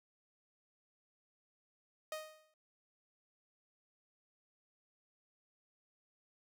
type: tone with exponential decay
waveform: sawtooth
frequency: 622.3 Hz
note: D#5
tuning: in tune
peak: -34 dBFS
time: 2.12-2.54 s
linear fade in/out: 2 ms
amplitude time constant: 91 ms
effects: none